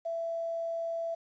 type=tone with quantisation; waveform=sine; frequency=666 Hz; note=E5; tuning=18 cents sharp; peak=-31 dBFS; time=0.05-1.15 s; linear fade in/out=10 ms; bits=10; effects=resampled to 16000 Hz